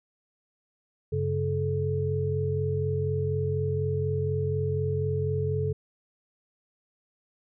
sine tone cluster, 95.2 / 139.3 / 431.2 Hz, F#2 / C#3 / A4, +50 / +9 / -35 cents, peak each -29 dBFS, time 1.12-5.73 s, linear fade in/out 10 ms, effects none

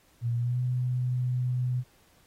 sine tone with pitch glide, 118.3 to 125.33 Hz, A#2 to B2, +26 to +26 cents, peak -25 dBFS, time 0.21-1.84 s, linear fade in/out 50 ms, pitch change +100 cents, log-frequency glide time 0.36-0.6 s, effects pink hiss -63 dBFS RMS until 2.26 s + AAC 48 kbps

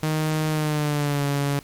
sawtooth tone with pitch glide, 155.56 to 141.83 Hz, D#3 to C#3, 0 to +40 cents, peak -17 dBFS, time 0.03-1.59 s, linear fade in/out 0 ms, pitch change -160 cents, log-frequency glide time 0.49-1.25 s, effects pink hiss -48 dBFS RMS until 1.63 s + MP3 96 kbps

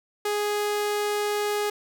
sawtooth tone, 415.3 Hz, G#4, in tune, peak -20 dBFS, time 0.25-1.7 s, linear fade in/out 5 ms, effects none

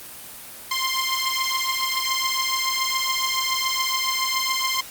10% pulse beating tone pair, 1046.5 / 1053.6 Hz, C6 / C6, 0 / +12 cents, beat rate 7.1 Hz, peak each -16 dBFS, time 0.71-4.81 s, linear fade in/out 5 ms, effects white hiss -39 dBFS RMS until 4.9 s + Opus 24 kbps

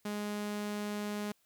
sawtooth tone, 207.7 Hz, G#3, in tune, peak -31 dBFS, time 0.05-1.32 s, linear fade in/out 5 ms, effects white hiss -72 dBFS RMS until 1.45 s

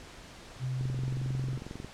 sine tone with pitch glide, 128.9 to 130.32 Hz, C3 to C3, -26 to -7 cents, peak -30 dBFS, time 0.59-1.6 s, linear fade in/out 50 ms, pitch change +19 cents, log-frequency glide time 1.05-1.34 s
click train, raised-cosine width 3 ms, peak -27 dBFS, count 24, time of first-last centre 0.81-1.846 s, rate 22.2 Hz
effects pink hiss -49 dBFS RMS until 1.93 s + low-pass 7000 Hz 12 dB/octave

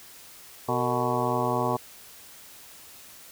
harmonic tone with a mistuned harmonic, 123.47 Hz, B2, in tune, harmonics 1 / 2 / 3 / 4 / 5 / 6 / 7 / 8 / 9, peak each -32 / -32 / -32 / -32 / -32 / -32 / -32 / -32 / -32 dBFS, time 0.68-1.77 s, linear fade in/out 10 ms, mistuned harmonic 4, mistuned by -120 cents, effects white hiss -48 dBFS RMS until 3.31 s

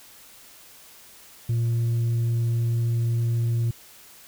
triangle tone with tanh clipping, 116.8 Hz, A#2, 4 cents sharp, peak -21 dBFS, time 1.49-3.71 s, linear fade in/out 5 ms, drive 7 dB, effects white hiss -49 dBFS RMS until 4.27 s

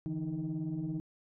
sine tone cluster, 147.6 / 165.4 / 312.1 Hz, D3 / E3 / D#4, +9 / +6 / +5 cents, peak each -39 / -35 / -36 dBFS, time 0.06-1 s, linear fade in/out 0 ms, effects tanh soft clip ceiling -28 dBFS

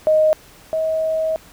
sine tone pair in turn, 622.3 / 637.2 Hz, D#5 / D#5, 0 / +41 cents, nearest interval unison, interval 41 cents, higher second, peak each -11 / -17 dBFS, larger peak first, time 0.07-0.33 / 0.73-1.36 s, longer second, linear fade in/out 0 ms, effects pink hiss -46 dBFS RMS until 1.52 s

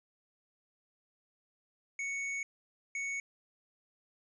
square tone bursts at uneven times, 2221 Hz, C#7, 3 cents sharp, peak -35 dBFS, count 2, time 1.99-2.43 / 2.95-3.2 s, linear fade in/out 2 ms, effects resampled to 16000 Hz

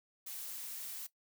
blue noise, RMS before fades -44 dBFS, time 0.26-1.07 s, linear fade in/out 10 ms, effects noise-tail reverb RT60 0.1 s tail -17 dB re dry

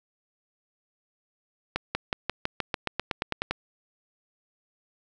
accelerating click train, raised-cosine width 0.3 ms, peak -10 dBFS, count 14, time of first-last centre 1.76-3.51 s, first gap 190 ms, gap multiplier 0.94, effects none

